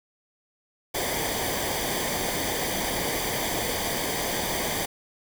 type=noise with comb filter; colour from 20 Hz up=pink; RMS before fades=-28 dBFS; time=0.94-4.86 s; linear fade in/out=10 ms; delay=0.74 ms; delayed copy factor=-0.7; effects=none